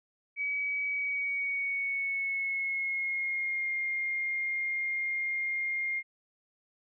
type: tone with pitch glide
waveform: sine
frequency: 2274 to 2122 Hz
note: C#7 to C7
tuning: +44 to +24 cents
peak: -29 dBFS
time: 0.36-6.03 s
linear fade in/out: 50 ms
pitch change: -120 cents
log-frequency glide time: 0.89-3.71 s
effects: none